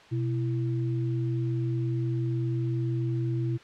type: tone pair together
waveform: sine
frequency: 124.9 / 333.4 Hz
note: B2 / E4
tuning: +20 / +20 cents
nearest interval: octave + perfect fourth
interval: 1700 cents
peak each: -26 / -33 dBFS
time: 0.11-3.58 s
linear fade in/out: 20 ms
effects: white hiss -51 dBFS RMS until 3.63 s + low-pass 3000 Hz 12 dB/octave